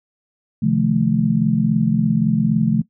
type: chord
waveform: sine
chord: F dominant seventh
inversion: second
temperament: just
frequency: 130.96 / 157.15 / 174.61 / 218.3 Hz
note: C3 / Eb3 / F3 / A3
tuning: +2 / +18 / 0 / -13 cents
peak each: -22 / -21 / -20 / -17 dBFS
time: 0.62-2.82 s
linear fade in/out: 10 ms
effects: noise-tail reverb RT60 0.1 s tail -18 dB re dry